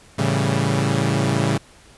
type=chord; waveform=sawtooth; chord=A dominant seventh; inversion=none; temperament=equal; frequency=110 / 138.59 / 164.81 / 196 Hz; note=A2 / C#3 / E3 / G3; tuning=0 / 0 / 0 / 0 cents; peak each=-19 / -17 / -22 / -21 dBFS; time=0.18-1.58 s; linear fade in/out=10 ms; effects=pink hiss -49 dBFS RMS until 1.97 s + resampled to 24000 Hz